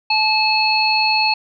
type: harmonic tone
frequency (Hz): 866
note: A5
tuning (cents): -28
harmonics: 1 / 3 / 5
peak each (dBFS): -18 / -18 / -18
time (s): 0.1-1.34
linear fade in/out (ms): 5
effects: none